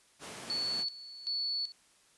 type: high-pass noise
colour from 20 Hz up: pink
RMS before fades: -45 dBFS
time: 0.19-0.85 s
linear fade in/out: 50 ms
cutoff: 170 Hz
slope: 12 dB/octave
type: tone with tremolo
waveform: sine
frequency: 4435 Hz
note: C#8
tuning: in tune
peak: -31 dBFS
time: 0.5-1.72 s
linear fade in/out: 0 ms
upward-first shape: square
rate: 1.3 Hz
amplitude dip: 80%
effects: white hiss -65 dBFS RMS until 2.17 s + resampled to 24000 Hz